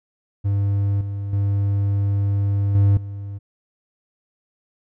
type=tone with level steps; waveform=triangle; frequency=100 Hz; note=G2; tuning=35 cents sharp; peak=-15 / -22 / -15 / -10 / -26 dBFS; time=0.44-3.39 s; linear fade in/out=20 ms; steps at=1.01 / 1.33 / 2.75 / 2.97 s; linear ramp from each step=2 ms; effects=none